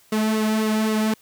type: tone with flanger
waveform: sawtooth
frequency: 217.2 Hz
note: A3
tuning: 22 cents flat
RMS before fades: -21 dBFS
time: 0.12-1.14 s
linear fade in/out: 5 ms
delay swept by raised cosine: 1.2 to 2.8 ms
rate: 3.8 Hz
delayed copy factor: -0.65
effects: white hiss -56 dBFS RMS until 1.21 s